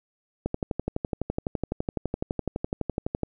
click train, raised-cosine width 2 ms, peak -13 dBFS, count 34, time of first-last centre 0.46-3.233 s, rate 11.9 Hz, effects none

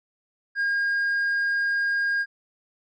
sine tone with tanh clipping, 1621 Hz, G#6, 42 cents flat, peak -22 dBFS, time 0.55-2.26 s, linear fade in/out 50 ms, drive 2 dB, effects none

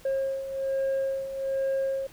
sine beating tone pair, 538 / 539.2 Hz, C5 / C#5, +48 / -48 cents, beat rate 1.2 Hz, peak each -30 / -25 dBFS, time 0.05-2.07 s, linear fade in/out 5 ms, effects tanh soft clip ceiling -23 dBFS + pink hiss -53 dBFS RMS until 2.12 s

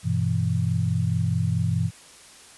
sine chord, E minor, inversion first, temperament equal with one note detuned, 98 / 122.69 / 164.81 Hz, G2 / B2 / E3, 0 / -11 / 0 cents, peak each -25 dBFS, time 0.03-1.91 s, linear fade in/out 50 ms, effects white hiss -48 dBFS RMS until 2.57 s + resampled to 24000 Hz

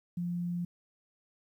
sine tone, 174.61 Hz, F3, in tune, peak -31 dBFS, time 0.17-0.65 s, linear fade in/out 5 ms, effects 11-bit

